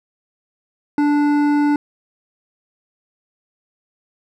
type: tone with hard clipping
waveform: sine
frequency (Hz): 292.5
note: D4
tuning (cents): -7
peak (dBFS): -15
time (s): 0.98-1.76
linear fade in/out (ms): 2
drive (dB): 11
effects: none